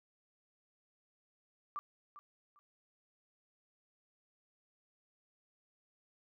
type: tone with echo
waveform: sine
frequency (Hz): 1174.7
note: D6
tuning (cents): 0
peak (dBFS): -37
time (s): 1.76-1.79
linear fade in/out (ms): 0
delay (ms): 400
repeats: 2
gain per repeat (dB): -13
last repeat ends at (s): 2.59
effects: none